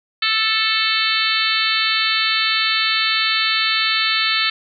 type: harmonic tone with a mistuned harmonic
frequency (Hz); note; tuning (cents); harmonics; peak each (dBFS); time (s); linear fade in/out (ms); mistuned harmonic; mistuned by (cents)
440; A4; 0; 3 / 4 / 5 / 6 / 7 / 8 / 9 / 10; -24 / -24 / -24 / -24 / -24 / -24 / -24 / -24; 0.22-4.5; 5; 8; +30
effects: none